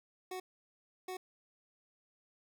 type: tone bursts at uneven times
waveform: 25% pulse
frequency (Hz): 370.1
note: F#4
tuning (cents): 0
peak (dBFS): -36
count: 2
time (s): 0.31-0.4 / 1.08-1.17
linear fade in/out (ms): 5
effects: none